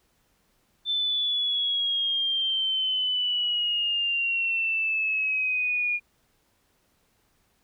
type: exponential sweep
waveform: sine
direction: down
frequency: 3548 to 2424 Hz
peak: -23 dBFS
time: 0.85-6 s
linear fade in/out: 50 ms
effects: pink hiss -68 dBFS RMS until 7.63 s